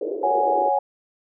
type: band-pass noise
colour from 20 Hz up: white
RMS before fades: -28 dBFS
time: 0.01-0.69 s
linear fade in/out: 5 ms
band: 340 to 510 Hz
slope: 48 dB/octave
type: chord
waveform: sine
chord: C# suspended fourth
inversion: none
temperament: just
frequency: 554.4 / 739.2 / 831.5 Hz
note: C#5 / F#5 / G#5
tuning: 0 / -2 / +2 cents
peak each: -23 / -24 / -20 dBFS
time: 0.23-0.79 s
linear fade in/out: 5 ms
effects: none